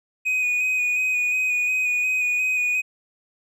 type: tone with vibrato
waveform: triangle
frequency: 2489 Hz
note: D#7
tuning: in tune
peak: -18 dBFS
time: 0.25-2.82 s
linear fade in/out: 20 ms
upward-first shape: square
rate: 2.8 Hz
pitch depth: 17 cents each way
effects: none

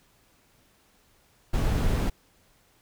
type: noise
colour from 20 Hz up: brown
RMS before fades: -24 dBFS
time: 1.53-2.1 s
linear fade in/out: 10 ms
effects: pink hiss -63 dBFS RMS until 2.81 s

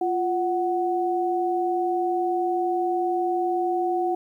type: tone pair together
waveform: sine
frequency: 349.2 / 741.2 Hz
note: F4 / F#5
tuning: 0 / +3 cents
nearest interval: octave + minor second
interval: 1303 cents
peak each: -24 dBFS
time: 0.01-4.15 s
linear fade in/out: 5 ms
effects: 10-bit

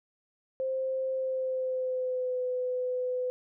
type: tone with pitch glide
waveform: sine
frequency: 525 to 503 Hz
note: C5 to B4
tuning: +6 to +32 cents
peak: -28 dBFS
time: 0.6-3.3 s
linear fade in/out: 0 ms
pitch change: -74 cents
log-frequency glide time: 1.13-2.42 s
effects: none

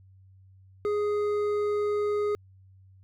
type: tone with hard clipping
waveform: sine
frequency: 415.3 Hz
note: G#4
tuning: in tune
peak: -26 dBFS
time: 0.85-2.35 s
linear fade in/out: 0 ms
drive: 7 dB
effects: added 95 Hz sine -52 dBFS peak until 3.03 s

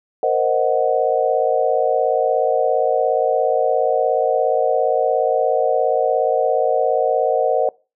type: chord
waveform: sine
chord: C half-diminished seventh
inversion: third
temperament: equal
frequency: 466.2 / 523.3 / 622.3 / 740 Hz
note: Bb4 / C5 / Eb5 / Gb5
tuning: 0 / 0 / 0 / 0 cents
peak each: -20 dBFS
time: 0.23-7.69 s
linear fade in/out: 2 ms
effects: noise-tail reverb RT60 0.3 s tail -24 dB re dry

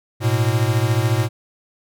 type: beating tone pair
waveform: square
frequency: 108.5 / 122.5 Hz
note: A2 / B2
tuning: -24 / -14 cents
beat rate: 14 Hz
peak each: -19 / -20 dBFS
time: 0.2-1.29 s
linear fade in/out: 50 ms
effects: none

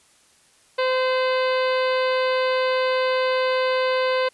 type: harmonic tone with a mistuned harmonic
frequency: 515 Hz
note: C5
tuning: 28 cents flat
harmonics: 1 / 2 / 3 / 4 / 5 / 6 / 7 / 8 / 9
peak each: -20 / -26 / -30 / -32 / -34 / -36 / -37 / -38 / -39 dBFS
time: 0.78-4.29 s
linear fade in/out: 10 ms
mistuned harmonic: 6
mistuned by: -55 cents
effects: white hiss -57 dBFS RMS until 4.33 s + resampled to 24000 Hz

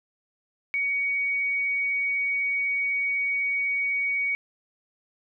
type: tone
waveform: sine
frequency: 2246 Hz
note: C#7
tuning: 22 cents sharp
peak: -23 dBFS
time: 0.74-4.35 s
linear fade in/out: 0 ms
effects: none

